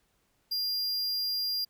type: tone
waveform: square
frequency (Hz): 4800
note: D8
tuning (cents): +37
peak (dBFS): -29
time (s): 0.51-1.65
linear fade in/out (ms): 10
effects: pink hiss -72 dBFS RMS until 1.69 s